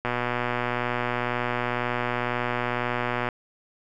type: click train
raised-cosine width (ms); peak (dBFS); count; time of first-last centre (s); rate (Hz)
0.5; -11; 396; 0.05-3.288; 122
effects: none